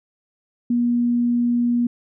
sine tone, 240 Hz, B3, 49 cents flat, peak -16 dBFS, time 0.7-1.87 s, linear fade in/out 5 ms, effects none

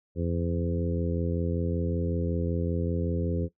harmonic tone with a mistuned harmonic, 85.3 Hz, F2, 40 cents flat, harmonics 1 / 2 / 3 / 4 / 5 / 6, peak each -29 / -31 / -35 / -36 / -35 / -37 dBFS, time 0.15-3.49 s, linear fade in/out 50 ms, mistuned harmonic 1, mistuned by +16 cents, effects noise-tail reverb RT60 0.1 s tail -17 dB re dry

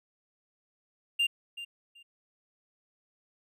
triangle tone with echo, 2794 Hz, F7, in tune, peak -22 dBFS, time 1.19-1.27 s, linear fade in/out 10 ms, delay 380 ms, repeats 2, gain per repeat -14 dB, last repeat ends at 2.03 s, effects none

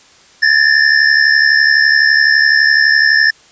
square tone pair together, 1728.1 / 1800 Hz, A6 / A6, -32 / +39 cents, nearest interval minor second, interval 71 cents, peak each -11 dBFS, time 0.42-3.31 s, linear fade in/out 10 ms, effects white hiss -45 dBFS RMS until 3.51 s + resampled to 16000 Hz

